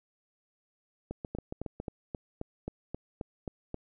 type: two click trains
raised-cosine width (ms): 2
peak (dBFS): -22 / -23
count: 10 / 6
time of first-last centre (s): 1.35-3.744 / 1.11-1.801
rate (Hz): 3.76 / 7.24
effects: none

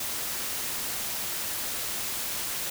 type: noise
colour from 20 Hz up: white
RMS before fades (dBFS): -32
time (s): 0-2.7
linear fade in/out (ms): 5
effects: none

